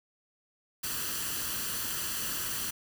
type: noise with comb filter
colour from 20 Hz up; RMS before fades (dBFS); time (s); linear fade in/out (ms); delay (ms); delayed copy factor
white; -34; 0.83-2.71; 10; 0.67; +0.6
effects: none